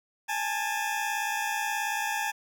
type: tone pair together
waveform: 20% pulse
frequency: 821.5 / 880 Hz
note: G#5 / A5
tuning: -19 / 0 cents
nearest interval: minor second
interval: 119 cents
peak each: -26 dBFS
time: 0.28-2.32 s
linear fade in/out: 20 ms
effects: 10-bit